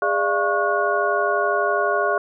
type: tone cluster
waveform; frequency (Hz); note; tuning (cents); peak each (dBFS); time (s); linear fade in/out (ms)
sine; 410.9 / 595 / 687 / 1101 / 1450; G#4 / D5 / F5 / C#6 / F#6; -18 / +22 / -29 / -12 / -35; -24; 0.02-2.18; 2
effects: none